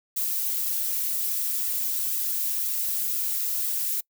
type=noise with flanger; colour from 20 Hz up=violet; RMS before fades=-27 dBFS; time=0.16-4.01 s; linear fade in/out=10 ms; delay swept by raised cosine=1.5 to 5.1 ms; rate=2 Hz; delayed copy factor=+0.65; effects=noise-tail reverb RT60 0.1 s tail -26 dB re dry